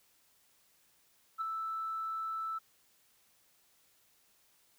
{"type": "tone with ADSR envelope", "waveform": "sine", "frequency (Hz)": 1318.5, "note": "E6", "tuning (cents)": 0, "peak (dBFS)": -29, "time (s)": [1.38, 2.59], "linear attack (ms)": 34, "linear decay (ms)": 7, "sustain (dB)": -5, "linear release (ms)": 15, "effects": ["tanh soft clip ceiling -29 dBFS", "white hiss -69 dBFS RMS until 4.78 s"]}